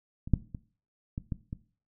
clicks, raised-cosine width 5 ms, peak -26 / -9 / -25 / -21 / -19 / -23 dBFS, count 6, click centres 0.275 / 0.337 / 0.548 / 1.179 / 1.322 / 1.529 s, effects noise-tail reverb RT60 0.4 s tail -17 dB re dry

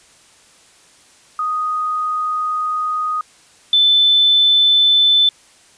sine tone pair in turn, 1244.5 / 3520 Hz, D#6 / A7, 0 / 0 cents, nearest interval octave + tritone, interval 1800 cents, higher second, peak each -17 / -9 dBFS, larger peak second, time 1.39-3.21 / 3.73-5.29 s, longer first, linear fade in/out 2 ms, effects white hiss -49 dBFS RMS until 5.77 s + resampled to 22050 Hz

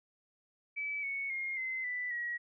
sine tone with pitch steps, 2299 / 2216 / 2135 / 2058 / 1983 / 1911 Hz, D7 / C#7 / C7 / C7 / B6 / A#6, -37 / -1 / +34 / -29 / +7 / +43 cents, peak -34 dBFS, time 0.76-2.38 s, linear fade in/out 20 ms, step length 270 ms, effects none

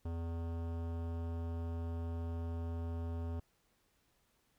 sine tone with hard clipping, 83.6 Hz, E2, 25 cents sharp, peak -39 dBFS, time 0.05-3.4 s, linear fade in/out 5 ms, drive 18 dB, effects pink hiss -75 dBFS RMS until 4.58 s

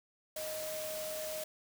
sine tone in noise, 622.3 Hz, D#5, in tune, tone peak -39 dBFS, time 0.36-1.44 s, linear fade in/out 5 ms, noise white, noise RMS -43 dBFS, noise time 0.36-1.44 s, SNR +1 dB, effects none

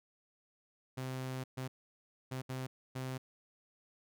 sawtooth tone bursts at uneven times, 129.9 Hz, C3, 12 cents flat, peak -34 dBFS, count 5, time 0.97-1.44 / 1.57-1.68 / 2.31-2.42 / 2.49-2.67 / 2.95-3.18 s, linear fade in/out 10 ms, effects none

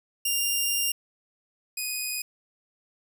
10% pulse tone pair in turn, 2796 / 2491 Hz, F7 / D#7, +1 / +1 cents, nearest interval major second, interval 200 cents, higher first, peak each -15 / -20 dBFS, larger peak first, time 0.25-0.92 / 1.77-2.22 s, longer first, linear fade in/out 5 ms, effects none

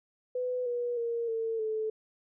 sine tone with pitch steps, 500 / 483.2 / 467.1 / 451.4 / 436.3 Hz, B4 / B4 / A#4 / A4 / A4, +21 / -38 / +3 / +44 / -15 cents, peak -29 dBFS, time 0.35-1.9 s, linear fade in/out 5 ms, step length 310 ms, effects none

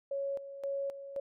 sine tone with tremolo, 554.4 Hz, C#5, in tune, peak -32 dBFS, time 0.11-1.2 s, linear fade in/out 5 ms, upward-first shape square, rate 1.9 Hz, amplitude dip 70%, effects none

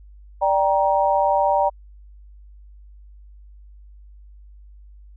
sine chord, G minor, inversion second, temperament just, 588 / 784 / 940.8 Hz, D5 / G5 / Bb5, +2 / 0 / +16 cents, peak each -20 dBFS, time 0.41-1.7 s, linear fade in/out 20 ms, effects added 50 Hz sine -42 dBFS peak until 5.16 s

